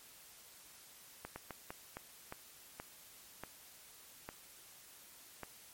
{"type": "slowing click train", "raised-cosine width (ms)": 0.5, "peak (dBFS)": -28, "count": 10, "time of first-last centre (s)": [1.25, 5.433], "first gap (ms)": 110, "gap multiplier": 1.34, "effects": ["white hiss -58 dBFS RMS until 5.73 s", "MP3 64 kbps"]}